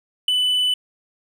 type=tone with ADSR envelope; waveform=triangle; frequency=2992 Hz; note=F#7; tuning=19 cents sharp; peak=-10 dBFS; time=0.28-0.74 s; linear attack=4 ms; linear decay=6 ms; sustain=-5 dB; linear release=4 ms; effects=none